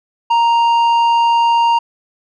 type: tone with tanh clipping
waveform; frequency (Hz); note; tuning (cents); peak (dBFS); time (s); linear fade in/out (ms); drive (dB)
sine; 932.3; A#5; 0; -11; 0.3-1.79; 10; 8
effects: none